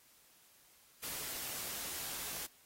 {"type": "noise", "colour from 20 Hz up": "white", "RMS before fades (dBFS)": -42, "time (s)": [1.02, 2.47], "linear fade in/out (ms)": 20, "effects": ["white hiss -65 dBFS RMS until 2.65 s", "AAC 48 kbps"]}